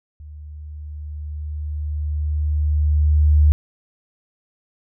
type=tone with level ramp; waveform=sine; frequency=75.1 Hz; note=D2; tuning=39 cents sharp; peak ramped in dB=-35 to -9 dBFS; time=0.2-3.52 s; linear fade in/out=0 ms; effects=none

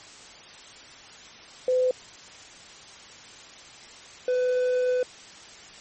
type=tone pair in turn; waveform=sine / triangle; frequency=508 / 501.6 Hz; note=B4 / B4; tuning=+49 / +27 cents; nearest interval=unison; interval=22 cents; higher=first; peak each=-19 dBFS; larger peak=neither; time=1.68-1.91 / 4.28-5.03 s; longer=second; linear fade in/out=2 ms; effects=white hiss -46 dBFS RMS until 5.8 s + MP3 32 kbps

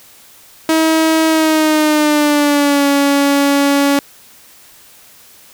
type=tone with pitch glide; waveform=sawtooth; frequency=320 to 281.8 Hz; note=D#4 to C#4; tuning=+49 to +29 cents; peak=-6 dBFS; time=0.69-3.99 s; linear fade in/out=2 ms; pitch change=-220 cents; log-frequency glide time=1.28-2.86 s; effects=white hiss -43 dBFS RMS until 5.53 s

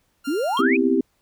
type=tone; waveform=sawtooth; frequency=1396.9 Hz; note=F6; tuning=in tune; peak=-29 dBFS; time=0.24-0.62 s; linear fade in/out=20 ms
type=exponential sweep; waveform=sine; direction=up; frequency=256.5 to 2616 Hz; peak=-20 dBFS; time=0.27-0.77 s; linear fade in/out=10 ms
type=tone with exponential decay; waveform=sine; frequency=3200 Hz; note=G7; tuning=35 cents sharp; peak=-22 dBFS; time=0.57-0.68 s; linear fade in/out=2 ms; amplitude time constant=22 ms
type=chord; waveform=sine; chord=C major seventh; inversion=third; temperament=equal with one note detuned; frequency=246.9 / 261.6 / 329.6 / 393.8 Hz; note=B3 / C4 / E4 / G4; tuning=0 / 0 / 0 / +8 cents; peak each=-25 / -20 / -22 / -21 dBFS; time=0.59-1.01 s; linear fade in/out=5 ms
effects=pink hiss -67 dBFS RMS until 1.21 s

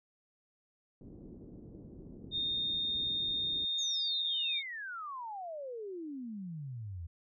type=low-pass noise; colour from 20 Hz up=white; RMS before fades=-50 dBFS; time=1.01-3.65 s; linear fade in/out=2 ms; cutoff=350 Hz; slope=24 dB/octave
type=tone; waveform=sine; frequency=3666 Hz; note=A#7; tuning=30 cents flat; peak=-31 dBFS; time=2.31-4.63 s; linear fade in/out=50 ms
type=exponential sweep; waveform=sine; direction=down; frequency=6770 to 79.3 Hz; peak=-39 dBFS; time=3.78-7.07 s; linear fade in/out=10 ms
effects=none

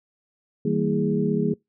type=tone cluster; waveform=sine; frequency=158.6 / 193.3 / 229.2 / 324.8 / 413.2 Hz; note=D#3 / G3 / A#3 / E4 / G#4; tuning=+33 / -24 / -29 / -26 / -9 cents; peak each=-26 / -26 / -25 / -31 / -26 dBFS; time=0.65-1.54 s; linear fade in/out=5 ms; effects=noise-tail reverb RT60 0.2 s tail -26 dB re dry

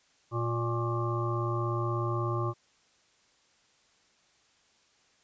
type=harmonic tone with a mistuned harmonic; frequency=117.4 Hz; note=A#2; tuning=13 cents sharp; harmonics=1 / 3 / 5 / 7 / 9 / 10; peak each=-30 / -34 / -40 / -43 / -37 / -37 dBFS; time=0.31-2.54 s; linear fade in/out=50 ms; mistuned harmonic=9; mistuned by=+34 cents; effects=white hiss -66 dBFS RMS until 5.23 s + resampled to 16000 Hz

